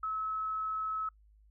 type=tone; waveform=sine; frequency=1293 Hz; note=E6; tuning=34 cents flat; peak=-32 dBFS; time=0.03-1.09 s; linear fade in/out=5 ms; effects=noise-tail reverb RT60 0.1 s tail -25 dB re dry + added 52 Hz sine -59 dBFS peak until 1.5 s